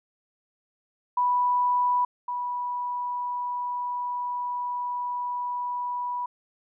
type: tone pair in turn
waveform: sine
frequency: 985 / 979.9 Hz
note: B5 / B5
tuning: -5 / -14 cents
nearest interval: unison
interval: 9 cents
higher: first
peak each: -20 / -27 dBFS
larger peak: first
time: 1.17-2.05 / 2.28-6.26 s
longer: second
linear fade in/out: 5 ms
effects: none